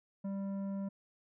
sine tone with tanh clipping, 196.5 Hz, G3, 4 cents sharp, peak -37 dBFS, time 0.24-0.89 s, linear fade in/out 10 ms, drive 10 dB, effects none

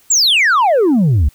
sine exponential sweep, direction down, 7810 to 63 Hz, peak -6 dBFS, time 0.1-1.29 s, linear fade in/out 10 ms, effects tanh soft clip ceiling -8 dBFS + white hiss -51 dBFS RMS until 1.34 s

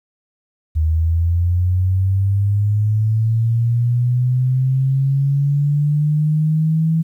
sine linear sweep, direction up, 77.6 to 163 Hz, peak -13 dBFS, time 0.75-7.03 s, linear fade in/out 20 ms, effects 9-bit

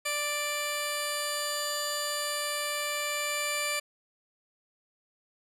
10% pulse tone pair together, 588.2 / 2353 Hz, D5 / D7, +3 / +3 cents, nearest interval 2 octaves, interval 2400 cents, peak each -23 dBFS, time 0.05-3.8 s, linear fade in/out 10 ms, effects low-pass 11000 Hz 12 dB/octave

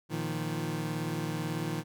25% pulse chord, Bb suspended fourth, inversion none, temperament equal with one note detuned, 116.54 / 155.56 / 173.81 Hz, Bb2 / Eb3 / F3, 0 / 0 / -8 cents, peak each -35 / -30 / -34 dBFS, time 0.09-1.84 s, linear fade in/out 50 ms, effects none

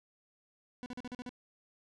40% pulse tone bursts, 247.8 Hz, B3, 6 cents sharp, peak -39 dBFS, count 7, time 0.83-1.292 s, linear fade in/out 0 ms, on 30 ms, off 42 ms, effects low-pass 6000 Hz 12 dB/octave

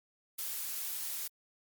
blue noise, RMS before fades -38 dBFS, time 0.38-1.28 s, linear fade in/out 10 ms, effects Opus 48 kbps

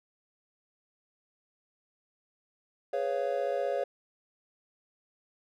triangle chord, C# dominant seventh, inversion second, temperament just, 415.8 / 498.9 / 554.4 / 693 Hz, G#4 / B4 / C#5 / E#5, +2 / +17 / 0 / -14 cents, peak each -34 / -33 / -29 / -33 dBFS, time 2.93-3.84 s, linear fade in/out 5 ms, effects none

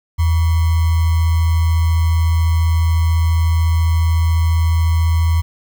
sine tone with sample-and-hold, 82.1 Hz, E2, 6 cents flat, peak -11 dBFS, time 0.18-5.42 s, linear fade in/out 20 ms, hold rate 1050 Hz, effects none

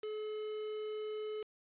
triangle tone with quantisation, 428 Hz, A4, 48 cents flat, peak -36 dBFS, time 0.03-1.43 s, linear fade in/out 5 ms, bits 8, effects resampled to 8000 Hz

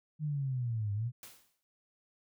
sine linear two-way sweep, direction down then up, 155.3 to 99.9 to 126.2 Hz, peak -31 dBFS, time 0.19-1.12 s, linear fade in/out 50 ms, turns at 0.93 s
white noise with exponential decay, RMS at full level -47 dBFS, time 1.23-1.63 s, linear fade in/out 0 ms, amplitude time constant 85 ms
effects none

